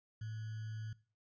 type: tone with sample-and-hold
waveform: sine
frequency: 109.8 Hz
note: A2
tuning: 3 cents flat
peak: -40 dBFS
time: 0.21-0.93 s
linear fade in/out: 5 ms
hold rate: 1575 Hz
effects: noise-tail reverb RT60 0.4 s tail -20 dB re dry + resampled to 16000 Hz